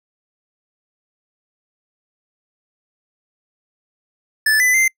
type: tone with pitch steps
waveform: square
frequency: 1746 / 2003 / 2082 Hz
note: A6 / B6 / C7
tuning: -14 / +24 / -9 cents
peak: -13 dBFS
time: 4.46-4.88 s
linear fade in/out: 5 ms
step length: 140 ms
effects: noise-tail reverb RT60 0.1 s tail -26 dB re dry

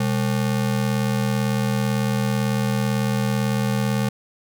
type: ring-modulated tone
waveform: square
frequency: 164.81 Hz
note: E3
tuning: in tune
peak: -17 dBFS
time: 0-4.09 s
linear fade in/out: 5 ms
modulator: 39 Hz
effects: none

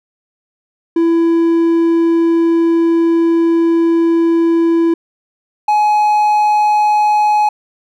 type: tone pair in turn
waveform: triangle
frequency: 333.4 / 842.4 Hz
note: E4 / G#5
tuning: +20 / +24 cents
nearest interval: octave + major third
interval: 1604 cents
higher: second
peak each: -7 dBFS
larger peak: neither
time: 0.96-4.94 / 5.68-7.49 s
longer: first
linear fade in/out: 5 ms
effects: none

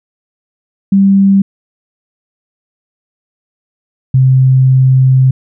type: tone pair in turn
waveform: sine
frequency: 196 / 130.81 Hz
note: G3 / C3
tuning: 0 / 0 cents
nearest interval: perfect fifth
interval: 700 cents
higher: first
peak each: -4 dBFS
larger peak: neither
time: 0.92-1.42 / 4.14-5.31 s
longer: second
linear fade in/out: 5 ms
effects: none

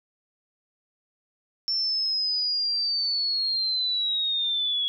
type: linear sweep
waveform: sine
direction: down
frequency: 5410 to 3338 Hz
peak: -23 dBFS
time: 1.68-4.88 s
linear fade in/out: 0 ms
effects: none

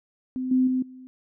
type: tone with level steps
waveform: sine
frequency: 256.8 Hz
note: C4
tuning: 32 cents flat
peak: -26 / -17 / -21 / -41 dBFS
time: 0.36-1.07 s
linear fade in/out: 0 ms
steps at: 0.51 / 0.67 / 0.82 s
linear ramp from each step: 5 ms
effects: none

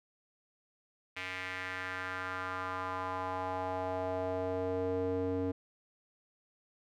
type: tone with band-pass filter sweep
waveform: square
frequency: 92.6 Hz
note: F#2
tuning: 2 cents sharp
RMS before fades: -36 dBFS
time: 1.16-5.52 s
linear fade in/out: 10 ms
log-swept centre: 2300 to 370 Hz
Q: 2.7
effects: none

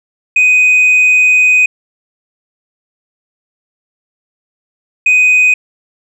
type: tone bursts at uneven times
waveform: sine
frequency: 2500 Hz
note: D#7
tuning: 8 cents sharp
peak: -3 dBFS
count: 2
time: 0.36-1.66 / 5.06-5.54 s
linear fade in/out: 5 ms
effects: tanh soft clip ceiling -4 dBFS

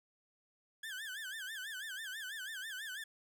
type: tone with vibrato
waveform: 30% pulse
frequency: 1639 Hz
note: G#6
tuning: 23 cents flat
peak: -39 dBFS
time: 0.83-3.04 s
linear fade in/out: 5 ms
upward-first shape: sine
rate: 6.1 Hz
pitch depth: 170 cents each way
effects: none

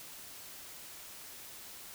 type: silence
effects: white hiss -49 dBFS RMS until 1.94 s

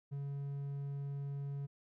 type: tone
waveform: triangle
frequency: 140.5 Hz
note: C#3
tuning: 24 cents sharp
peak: -36 dBFS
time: 0.11-1.67 s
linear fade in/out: 20 ms
effects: none

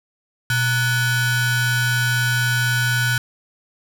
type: ring-modulated tone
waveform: 45% pulse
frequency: 800 Hz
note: G5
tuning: 35 cents sharp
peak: -14 dBFS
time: 0.5-3.18 s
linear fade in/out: 2 ms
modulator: 678 Hz
effects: none

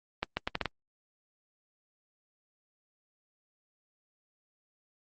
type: accelerating click train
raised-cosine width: 0.3 ms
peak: -13 dBFS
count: 6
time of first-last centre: 0.23-0.657 s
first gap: 140 ms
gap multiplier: 0.75
effects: Opus 32 kbps

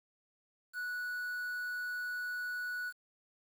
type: tone with quantisation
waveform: triangle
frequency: 1473 Hz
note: F#6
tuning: 8 cents flat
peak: -34 dBFS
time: 0.73-2.93 s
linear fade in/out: 50 ms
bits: 9
effects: none

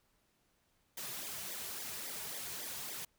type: noise with flanger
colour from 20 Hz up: white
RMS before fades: -43 dBFS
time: 0.97-3.05 s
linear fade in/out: 5 ms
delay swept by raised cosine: 0.71 to 3.91 ms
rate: 3.6 Hz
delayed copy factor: -0.9
effects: pink hiss -75 dBFS RMS until 3.18 s

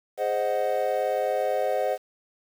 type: chord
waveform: triangle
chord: Ab dominant seventh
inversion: none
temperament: equal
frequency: 415.3 / 523.3 / 622.3 / 740 Hz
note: Ab4 / C5 / Eb5 / Gb5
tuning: 0 / 0 / 0 / 0 cents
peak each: -30 / -25 / -26 / -27 dBFS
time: 0.17-1.98 s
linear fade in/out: 50 ms
effects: 8-bit

